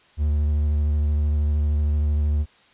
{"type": "tone with vibrato", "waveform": "triangle", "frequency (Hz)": 74.3, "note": "D2", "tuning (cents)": 21, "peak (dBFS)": -16, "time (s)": [0.17, 2.46], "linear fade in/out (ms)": 50, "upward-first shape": "square", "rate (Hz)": 13, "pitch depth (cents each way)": 18, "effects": ["white hiss -55 dBFS RMS until 2.73 s", "resampled to 8000 Hz"]}